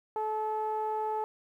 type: tone with low-pass filter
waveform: sawtooth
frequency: 432.5 Hz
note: A4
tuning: 30 cents flat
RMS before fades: -32 dBFS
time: 0.16-1.24 s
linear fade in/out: 0 ms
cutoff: 900 Hz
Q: 3.8
effects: 11-bit